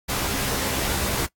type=noise with comb filter; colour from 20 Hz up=pink; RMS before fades=-25 dBFS; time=0.08-1.27 s; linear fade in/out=20 ms; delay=15 ms; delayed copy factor=+0.85; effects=noise-tail reverb RT60 0.1 s tail -21 dB re dry + AAC 64 kbps

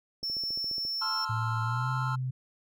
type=tone; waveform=triangle; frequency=5400 Hz; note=E8; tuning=41 cents sharp; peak=-29 dBFS; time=0.23-1.25 s; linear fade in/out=5 ms
type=click train; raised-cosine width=2 ms; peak=-34 dBFS; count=10; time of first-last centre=0.23-0.851 s; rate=14.5 Hz
type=chord; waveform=triangle; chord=F major seventh; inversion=first; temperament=equal; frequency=880 / 1046.5 / 1318.5 / 1396.9 Hz; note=A5 / C6 / E6 / F6; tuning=0 / 0 / 0 / 0 cents; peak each=-36 / -35 / -34 / -35 dBFS; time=1.01-2.16 s; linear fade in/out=10 ms
type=tone with pitch glide; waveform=sine; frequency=112.9 to 128.94 Hz; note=A2 to C3; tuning=+45 to -25 cents; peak=-29 dBFS; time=1.29-2.31 s; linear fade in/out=10 ms; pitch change=+230 cents; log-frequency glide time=1.63-1.89 s
effects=none

